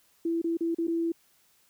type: tone with dropouts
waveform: sine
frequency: 333.3 Hz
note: E4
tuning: 19 cents sharp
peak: -25 dBFS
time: 0.25-1.12 s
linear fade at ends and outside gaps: 5 ms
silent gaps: 0.417-0.442 / 0.571-0.607 / 0.747-0.784 / 0.871-0.879 s
effects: white hiss -65 dBFS RMS until 1.69 s